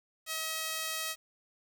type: tone with high-pass filter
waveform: sawtooth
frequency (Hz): 638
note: D#5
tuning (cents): +43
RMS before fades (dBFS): -36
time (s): 0.26-1.16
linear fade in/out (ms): 50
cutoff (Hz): 2000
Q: 0.51
effects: 9-bit